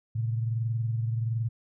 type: tone pair together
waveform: sine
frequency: 113.2 / 134.53 Hz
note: A2 / C3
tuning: +50 / +49 cents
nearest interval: minor third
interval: 299 cents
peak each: -26 / -36 dBFS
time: 0.15-1.49 s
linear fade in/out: 10 ms
effects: none